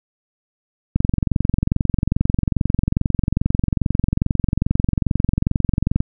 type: click train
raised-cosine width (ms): 5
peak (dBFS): -4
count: 114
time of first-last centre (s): 0.96-6.005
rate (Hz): 22.4
effects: none